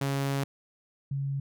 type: tone pair in turn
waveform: sawtooth / sine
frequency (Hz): 138.3 / 138.3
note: C#3 / C#3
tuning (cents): -4 / -4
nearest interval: unison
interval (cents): 0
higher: neither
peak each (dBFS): -23 / -28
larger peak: first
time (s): 0.01-0.44 / 1.11-1.4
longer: first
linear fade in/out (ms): 5
effects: none